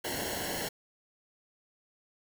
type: noise with comb filter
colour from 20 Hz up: pink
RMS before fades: -35 dBFS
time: 0.04-0.69 s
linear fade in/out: 10 ms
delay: 0.82 ms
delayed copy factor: -0.85
effects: none